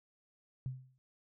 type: tone with exponential decay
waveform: sine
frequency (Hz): 129.5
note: C3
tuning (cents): -17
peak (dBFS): -33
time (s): 0.66-0.98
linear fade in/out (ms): 0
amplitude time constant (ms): 69
effects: none